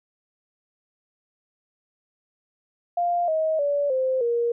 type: tone with pitch steps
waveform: sine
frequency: 698.5 / 633.2 / 574 / 520.3 / 471.6 Hz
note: F5 / D#5 / D5 / C5 / A#4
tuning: 0 / +30 / -40 / -10 / +20 cents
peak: -20 dBFS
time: 2.97-4.52 s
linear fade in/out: 5 ms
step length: 310 ms
effects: none